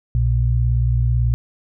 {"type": "tone pair together", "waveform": "sine", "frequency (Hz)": [61.48, 119.6], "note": ["B1", "A#2"], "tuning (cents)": [-7, 45], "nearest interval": "octave", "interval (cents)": 1152, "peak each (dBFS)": -17, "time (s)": [0.15, 1.34], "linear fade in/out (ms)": 0, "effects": []}